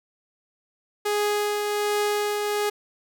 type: tone with tremolo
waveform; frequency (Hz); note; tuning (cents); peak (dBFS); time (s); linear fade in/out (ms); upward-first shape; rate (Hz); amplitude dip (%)
sawtooth; 415.3; G#4; 0; -17; 1.05-2.7; 10; triangle; 1.3; 35
effects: none